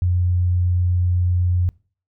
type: tone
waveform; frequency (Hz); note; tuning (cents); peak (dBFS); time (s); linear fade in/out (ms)
sine; 89.2; F2; +37; -15; 0.02-1.69; 0
effects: noise-tail reverb RT60 0.4 s tail -23 dB re dry